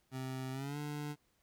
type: tone with pitch glide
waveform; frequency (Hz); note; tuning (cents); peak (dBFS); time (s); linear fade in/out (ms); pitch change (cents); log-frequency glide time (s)
25% pulse; 130.81 to 147.68; C3 to D3; 0 to +10; -35; 0.11-1.16; 50; +210; 0.52-0.78
effects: pink hiss -75 dBFS RMS until 1.42 s